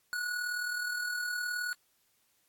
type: tone with amplitude modulation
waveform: square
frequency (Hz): 1463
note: F#6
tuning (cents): -20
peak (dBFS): -31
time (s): 0.13-1.73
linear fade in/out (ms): 0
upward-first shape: sine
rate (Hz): 39.2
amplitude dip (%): 45
effects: white hiss -72 dBFS RMS until 2.48 s + AAC 64 kbps